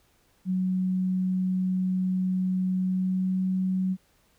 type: tone with pitch glide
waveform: sine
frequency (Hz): 185.4 to 186.91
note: F#3 to F#3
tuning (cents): +4 to +18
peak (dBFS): -23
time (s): 0.45-3.97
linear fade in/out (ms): 50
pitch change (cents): +14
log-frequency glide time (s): 2.79-3.42
effects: pink hiss -65 dBFS RMS until 4.38 s